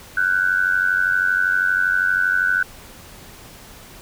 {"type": "tone with amplitude modulation", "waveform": "sine", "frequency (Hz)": 1500, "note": "F#6", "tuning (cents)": 23, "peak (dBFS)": -12, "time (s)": [0.17, 2.63], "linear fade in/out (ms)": 5, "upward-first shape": "sine", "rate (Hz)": 92.6, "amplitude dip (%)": 80, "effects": ["pink hiss -42 dBFS RMS until 4.01 s"]}